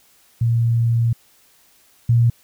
sine tone pair in turn, 116.54 / 117.89 Hz, A#2 / A#2, 0 / +20 cents, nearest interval unison, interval 20 cents, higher second, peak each -14 / -11 dBFS, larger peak second, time 0.41-1.13 / 2.09-2.3 s, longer first, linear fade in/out 5 ms, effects white hiss -55 dBFS RMS until 2.43 s

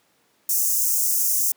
white high-pass noise, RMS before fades -21 dBFS, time 0.49-1.52 s, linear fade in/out 5 ms, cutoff 5800 Hz, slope 48 dB/octave, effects pink hiss -63 dBFS RMS until 1.56 s + high-pass 200 Hz 12 dB/octave

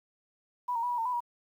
sine tone with pitch steps, 983 / 924 / 977 / 968 / 907 / 995 / 958 Hz, B5 / A#5 / B5 / B5 / A#5 / B5 / A#5, -8 / -16 / -19 / -35 / -48 / +13 / +47 cents, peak -28 dBFS, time 0.68-1.205 s, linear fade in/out 10 ms, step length 75 ms, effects 10-bit

